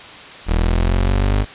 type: exponential sweep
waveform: 30% pulse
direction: up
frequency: 39 to 51.91 Hz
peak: -11 dBFS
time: 0.46-1.46 s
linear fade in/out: 50 ms
effects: white hiss -36 dBFS RMS until 1.54 s + resampled to 8000 Hz